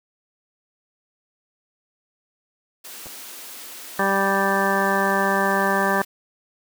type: high-pass noise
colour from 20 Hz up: white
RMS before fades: -38 dBFS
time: 2.84-6.05 s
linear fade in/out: 10 ms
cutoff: 210 Hz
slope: 48 dB/octave
type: clicks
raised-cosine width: 1 ms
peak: -26 dBFS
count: 2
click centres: 3.059 / 3.068 s
type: harmonic tone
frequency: 196 Hz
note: G3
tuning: in tune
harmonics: 1 / 2 / 3 / 4 / 5 / 6 / 8 / 9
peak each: -26 / -26 / -26 / -26 / -26 / -26 / -26 / -26 dBFS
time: 3.99-6.02 s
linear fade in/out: 2 ms
effects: none